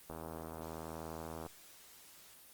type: click train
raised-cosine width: 1 ms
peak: -30 dBFS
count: 111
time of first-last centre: 0.1-1.463 s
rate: 80.7 Hz
effects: white hiss -58 dBFS RMS until 2.53 s + Opus 24 kbps